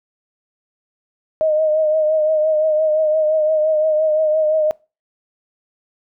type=tone with vibrato; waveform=sine; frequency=621 Hz; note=D#5; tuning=3 cents flat; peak=-13 dBFS; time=1.41-4.71 s; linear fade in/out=0 ms; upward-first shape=triangle; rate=5.8 Hz; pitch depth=44 cents each way; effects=noise-tail reverb RT60 0.3 s tail -24 dB re dry